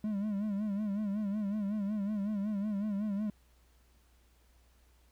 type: tone with vibrato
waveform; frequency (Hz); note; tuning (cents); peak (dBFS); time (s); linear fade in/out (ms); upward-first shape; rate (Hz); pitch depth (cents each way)
triangle; 205.8; G#3; -16; -29; 0.04-3.3; 2; sine; 5.4; 88
effects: added 60 Hz sine -63 dBFS peak until 5.11 s + pink hiss -70 dBFS RMS until 5.11 s